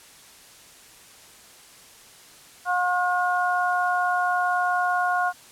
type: harmonic tone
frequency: 359.1 Hz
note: F4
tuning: 48 cents sharp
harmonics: 2 / 3 / 4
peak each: -23 / -27 / -25 dBFS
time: 2.65-5.33 s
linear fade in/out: 50 ms
effects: white hiss -49 dBFS RMS until 5.51 s + low-pass 11000 Hz 12 dB/octave